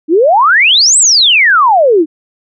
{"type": "exponential two-way sweep", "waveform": "sine", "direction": "up then down", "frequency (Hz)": [293.7, 8330, 293.7], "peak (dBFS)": -4, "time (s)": [0.08, 2.06], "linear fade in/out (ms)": 50, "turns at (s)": 0.98, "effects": []}